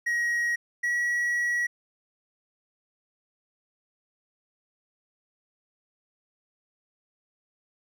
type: tone pair in turn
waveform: triangle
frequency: 1896 / 1922.5 Hz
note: A#6 / B6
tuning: +29 / -47 cents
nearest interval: unison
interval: 24 cents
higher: second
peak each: -22 dBFS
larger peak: neither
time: 0.06-0.56 / 0.83-1.67 s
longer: second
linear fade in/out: 10 ms
effects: none